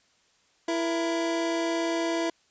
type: tone pair together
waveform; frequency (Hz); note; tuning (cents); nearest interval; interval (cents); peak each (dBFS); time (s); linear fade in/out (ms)
25% pulse; 333.1 / 471.1; E4 / A#4; +18 / +18; tritone; 600; -22 / -32; 0.68-2.3; 5
effects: white hiss -65 dBFS RMS until 2.5 s + resampled to 16000 Hz